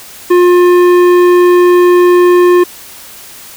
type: tone with tanh clipping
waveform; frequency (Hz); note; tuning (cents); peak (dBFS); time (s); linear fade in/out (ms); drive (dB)
triangle; 355.3; F4; +30; -5; 0.3-2.64; 10; 17
effects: white hiss -32 dBFS RMS until 3.56 s